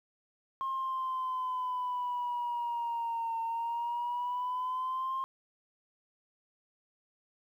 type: exponential two-way sweep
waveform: sine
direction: down then up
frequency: 1070 to 910 to 1064 Hz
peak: -30 dBFS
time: 0.61-5.24 s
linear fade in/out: 0 ms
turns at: 3.4 s
effects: tanh soft clip ceiling -28 dBFS + 11-bit